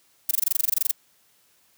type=noise bursts; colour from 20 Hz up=violet; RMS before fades=-20 dBFS; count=15; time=0.29-0.913 s; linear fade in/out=5 ms; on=21 ms; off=22 ms; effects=white hiss -62 dBFS RMS until 1.77 s + high-pass 60 Hz 12 dB/octave